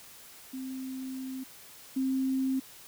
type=tone pair in turn; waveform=sine; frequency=261.6 / 264.2 Hz; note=C4 / C4; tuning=0 / +17 cents; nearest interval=unison; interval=17 cents; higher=second; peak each=-35 / -26 dBFS; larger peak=second; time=0.53-1.44 / 1.96-2.6 s; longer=first; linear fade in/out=10 ms; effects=white hiss -51 dBFS RMS until 2.87 s